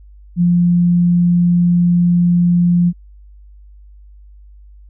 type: tone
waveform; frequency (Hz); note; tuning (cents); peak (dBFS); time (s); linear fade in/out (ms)
sine; 174.61; F3; 0; -9; 0.36-2.93; 50
effects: added 50 Hz sine -38 dBFS peak until 4.89 s